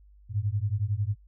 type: beating tone pair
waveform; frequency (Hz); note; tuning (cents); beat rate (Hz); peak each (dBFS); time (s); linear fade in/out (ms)
sine; 98 / 109; G2 / A2; 0 / -16; 11; -28; 0.29-1.16; 50
effects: added 50 Hz sine -52 dBFS peak until 1.27 s